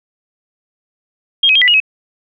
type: tone with pitch steps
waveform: sine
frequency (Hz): 3235 / 2537 / 3219 / 1983 / 2878 / 2556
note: G#7 / D#7 / G7 / B6 / F#7 / D#7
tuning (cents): -46 / +33 / +45 / +7 / -49 / +46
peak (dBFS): -7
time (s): 1.43-1.802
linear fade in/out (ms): 5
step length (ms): 62
effects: none